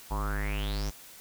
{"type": "tone with low-pass filter sweep", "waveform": "square", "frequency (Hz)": 50.9, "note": "G#1", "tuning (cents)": -34, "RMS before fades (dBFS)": -31, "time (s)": [0.1, 0.91], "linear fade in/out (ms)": 20, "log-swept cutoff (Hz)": [880, 6300], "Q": 8.6, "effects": ["white hiss -50 dBFS RMS until 1.2 s"]}